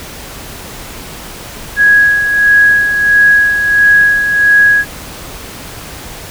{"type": "tone with tremolo", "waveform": "sine", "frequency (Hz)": 1661.2, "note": "G#6", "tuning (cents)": 0, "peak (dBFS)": -3, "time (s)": [1.76, 4.85], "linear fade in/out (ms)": 50, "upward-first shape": "sine", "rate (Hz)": 1.5, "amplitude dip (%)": 55, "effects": ["pink hiss -28 dBFS RMS until 6.3 s"]}